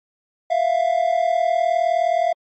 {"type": "tone pair together", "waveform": "triangle", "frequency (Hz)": [664, 703.5], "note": ["E5", "F5"], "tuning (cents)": [12, 12], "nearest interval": "minor second", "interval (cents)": 100, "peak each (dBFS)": -17, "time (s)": [0.5, 2.33], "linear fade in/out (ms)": 10, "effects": ["MP3 32 kbps"]}